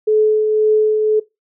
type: tone with tremolo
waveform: sine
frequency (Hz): 430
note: A4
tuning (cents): -40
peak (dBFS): -9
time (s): 0.07-1.2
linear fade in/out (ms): 10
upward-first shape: triangle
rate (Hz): 1.9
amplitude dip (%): 40
effects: noise-tail reverb RT60 0.2 s tail -20 dB re dry